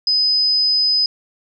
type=tone; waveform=sine; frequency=5020 Hz; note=D#8; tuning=15 cents sharp; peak=-13 dBFS; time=0.07-1.06 s; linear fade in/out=2 ms; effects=none